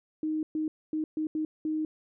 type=tone bursts at uneven times; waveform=sine; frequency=311.1 Hz; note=D#4; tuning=in tune; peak=-27 dBFS; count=6; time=0.23-0.43 / 0.55-0.68 / 0.93-1.04 / 1.17-1.27 / 1.35-1.45 / 1.65-1.85 s; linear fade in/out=2 ms; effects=none